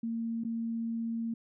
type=tone with dropouts; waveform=sine; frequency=229 Hz; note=A#3; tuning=31 cents flat; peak=-31 dBFS; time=0.03-1.34 s; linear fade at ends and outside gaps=5 ms; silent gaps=0.438-0.448 s; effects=none